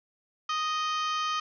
harmonic tone, 622.3 Hz, D#5, in tune, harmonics 2 / 3 / 4 / 5 / 6 / 7 / 8 / 9 / 10, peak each -28 / -41 / -40 / -36 / -46 / -45 / -45 / -50 / -46 dBFS, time 0.49-1.4 s, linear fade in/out 5 ms, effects none

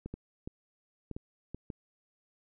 clicks, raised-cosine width 3 ms, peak -26 dBFS, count 7, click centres 0.06 / 0.14 / 0.475 / 1.113 / 1.165 / 1.546 / 1.702 s, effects none

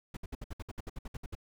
brown noise bursts, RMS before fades -39 dBFS, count 14, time 0.14-1.352 s, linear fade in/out 5 ms, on 29 ms, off 62 ms, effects none

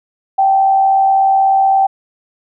sine tone with frequency modulation, 777 Hz, G5, 16 cents flat, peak -8 dBFS, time 0.38-1.87 s, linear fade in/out 10 ms, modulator 76.3 Hz, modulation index 0.29, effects none

